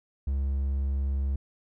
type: tone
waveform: triangle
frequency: 68.4 Hz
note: C#2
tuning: 23 cents flat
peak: -23 dBFS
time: 0.27-1.36 s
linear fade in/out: 5 ms
effects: none